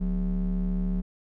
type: ring-modulated tone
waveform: triangle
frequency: 110 Hz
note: A2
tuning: in tune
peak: -19 dBFS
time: 0-1.02 s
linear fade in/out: 20 ms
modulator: 73 Hz
effects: none